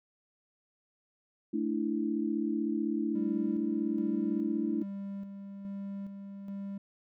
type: chord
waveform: sine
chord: A suspended fourth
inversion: none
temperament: equal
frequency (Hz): 220 / 293.7 / 329.6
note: A3 / D4 / E4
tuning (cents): 0 / 0 / 0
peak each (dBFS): -33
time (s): 1.53-4.83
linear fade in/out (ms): 10
type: tone with tremolo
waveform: triangle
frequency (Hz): 198.2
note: G3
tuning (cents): +19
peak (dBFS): -34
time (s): 3.15-6.78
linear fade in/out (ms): 5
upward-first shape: square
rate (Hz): 1.2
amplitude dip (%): 45
effects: none